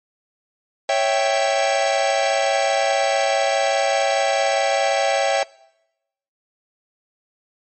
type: chord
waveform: 45% pulse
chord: C# diminished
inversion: none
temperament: equal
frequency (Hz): 554.4 / 659.3 / 784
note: C#5 / E5 / G5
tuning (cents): 0 / 0 / 0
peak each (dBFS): -21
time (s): 0.89-5.43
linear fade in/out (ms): 2
effects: noise-tail reverb RT60 0.9 s tail -23 dB re dry + MP3 32 kbps